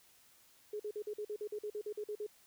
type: tone bursts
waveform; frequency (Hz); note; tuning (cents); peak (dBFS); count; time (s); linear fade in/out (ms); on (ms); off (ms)
sine; 420; G#4; +19; -37; 14; 0.73-2.266; 5; 67; 46
effects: white hiss -65 dBFS RMS until 2.46 s